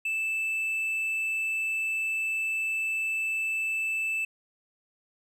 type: tone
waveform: triangle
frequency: 2637 Hz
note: E7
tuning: in tune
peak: -25 dBFS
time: 0.05-4.25 s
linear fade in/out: 5 ms
effects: none